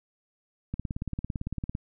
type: click train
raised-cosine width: 5 ms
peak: -19 dBFS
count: 19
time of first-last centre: 0.74-1.751 s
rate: 17.8 Hz
effects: none